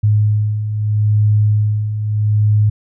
sine beating tone pair, 105.1 / 105.88 Hz, G#2 / G#2, +21 / +34 cents, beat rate 0.78 Hz, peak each -19 / -12 dBFS, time 0.03-2.7 s, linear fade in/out 10 ms, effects none

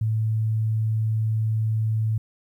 sine tone, 110 Hz, A2, in tune, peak -20 dBFS, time 0.01-2.18 s, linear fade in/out 5 ms, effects 10-bit

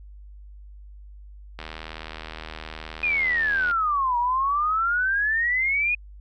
click train, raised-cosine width 0.3 ms, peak -19 dBFS, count 169, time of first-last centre 1.59-3.711 s, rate 79.2 Hz
sine exponential two-way sweep, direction down then up, 2489 to 947 to 2489 Hz, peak -20 dBFS, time 3.03-5.95 s, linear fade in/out 5 ms, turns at 4.18 s
effects added 50 Hz sine -41 dBFS peak until 6.2 s

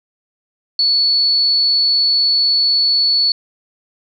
sine tone, 4428 Hz, C#8, 3 cents flat, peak -11 dBFS, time 0.79-3.32 s, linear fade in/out 2 ms, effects none

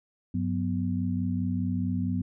sine tone cluster, 97.2 / 182.7 / 247.5 Hz, G2 / F#3 / B3, -14 / -22 / +4 cents, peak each -30 dBFS, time 0.34-2.22 s, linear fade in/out 5 ms, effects none

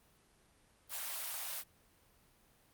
white high-pass noise, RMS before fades -41 dBFS, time 0.89-1.64 s, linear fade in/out 50 ms, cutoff 570 Hz, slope 48 dB/octave, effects pink hiss -68 dBFS RMS until 2.73 s + Opus 32 kbps

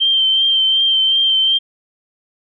sine tone with vibrato, 3136 Hz, G7, in tune, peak -11 dBFS, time 0-1.59 s, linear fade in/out 20 ms, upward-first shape triangle, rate 2.7 Hz, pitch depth 27 cents each way, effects none

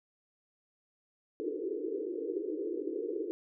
white band-pass noise, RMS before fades -36 dBFS, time 1.4-3.31 s, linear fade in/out 0 ms, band 300 to 470 Hz, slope 96 dB/octave, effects none

